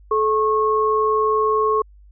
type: tone pair together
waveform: sine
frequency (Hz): 432.3 / 1091.8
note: A4 / C#6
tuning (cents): -31 / -27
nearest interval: octave + major third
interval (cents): 1604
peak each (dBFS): -18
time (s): 0.11-1.82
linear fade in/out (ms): 5
effects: added 50 Hz sine -44 dBFS peak until 2.11 s